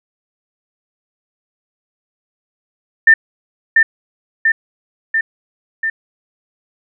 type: tone with echo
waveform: sine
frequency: 1794 Hz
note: A6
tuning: 33 cents sharp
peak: -3 dBFS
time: 3.07-3.14 s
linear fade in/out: 5 ms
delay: 690 ms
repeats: 4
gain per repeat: -3 dB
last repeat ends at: 5.9 s
effects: none